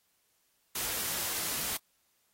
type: noise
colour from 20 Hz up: white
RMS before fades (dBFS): -34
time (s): 0.75-1.77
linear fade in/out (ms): 5
effects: white hiss -73 dBFS RMS until 2.33 s + AAC 48 kbps